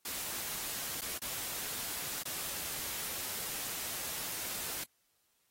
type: noise with dropouts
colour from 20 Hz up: white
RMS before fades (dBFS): -39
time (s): 0.05-4.84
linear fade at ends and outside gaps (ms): 5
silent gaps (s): 1.01-1.016 / 1.18-1.217 / 2.227-2.253
effects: white hiss -75 dBFS RMS until 5.5 s + AAC 48 kbps